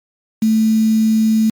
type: tone with quantisation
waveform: sine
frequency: 220 Hz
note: A3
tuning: in tune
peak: -10 dBFS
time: 0.42-1.5 s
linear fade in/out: 5 ms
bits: 5
effects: MP3 96 kbps